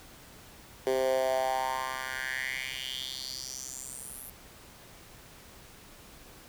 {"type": "tone with high-pass filter sweep", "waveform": "10% pulse", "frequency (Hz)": 130.8, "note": "C3", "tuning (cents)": 0, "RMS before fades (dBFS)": -33, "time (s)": [0.87, 4.3], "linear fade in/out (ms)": 0, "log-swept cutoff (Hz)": [410, 12000], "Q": 4.6, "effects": ["pink hiss -52 dBFS RMS until 6.48 s"]}